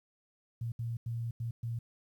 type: tone bursts at uneven times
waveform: sine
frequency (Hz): 116.54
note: A#2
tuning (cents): 0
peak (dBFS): -33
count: 5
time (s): 0.61-0.72 / 0.79-0.97 / 1.06-1.31 / 1.4-1.51 / 1.63-1.79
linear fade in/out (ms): 5
effects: 11-bit